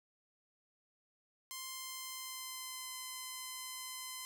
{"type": "tone with pitch glide", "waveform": "5% pulse", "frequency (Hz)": [1046.5, 1027.9], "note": ["C6", "C6"], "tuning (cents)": [0, -31], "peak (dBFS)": -31, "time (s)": [1.51, 4.25], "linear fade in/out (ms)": 0, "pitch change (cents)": -31, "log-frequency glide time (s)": [1.7, 2.93], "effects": []}